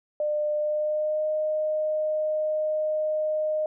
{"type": "tone with pitch glide", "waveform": "sine", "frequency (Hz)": [600, 616.5], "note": ["D5", "D#5"], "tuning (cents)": [37, -16], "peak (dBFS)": -23, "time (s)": [0.2, 3.66], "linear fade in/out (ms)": 2, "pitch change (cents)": 47, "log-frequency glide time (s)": [0.55, 1.27], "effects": []}